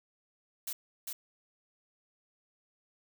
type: noise with echo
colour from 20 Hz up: blue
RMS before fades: -37 dBFS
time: 0.67-0.73 s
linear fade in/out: 5 ms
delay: 400 ms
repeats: 1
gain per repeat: -2 dB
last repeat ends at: 1.13 s
effects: none